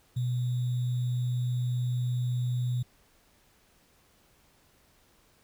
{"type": "tone with sample-and-hold", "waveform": "sine", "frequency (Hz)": 123.47, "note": "B2", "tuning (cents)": 0, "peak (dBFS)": -26, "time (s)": [0.16, 2.83], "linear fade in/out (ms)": 10, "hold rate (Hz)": 3675, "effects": ["pink hiss -64 dBFS RMS until 5.43 s"]}